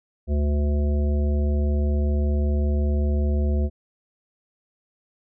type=harmonic tone; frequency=72.9 Hz; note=D2; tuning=12 cents flat; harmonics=1 / 3 / 5 / 7 / 9; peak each=-19 / -29 / -33 / -36 / -38 dBFS; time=0.27-3.7 s; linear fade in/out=50 ms; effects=none